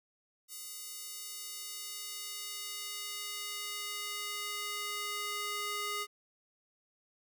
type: tone with high-pass filter sweep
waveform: square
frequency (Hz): 412.8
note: G#4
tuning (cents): -10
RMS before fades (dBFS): -40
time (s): 0.48-6.07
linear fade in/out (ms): 50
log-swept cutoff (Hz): 6900 to 1100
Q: 0.72
effects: none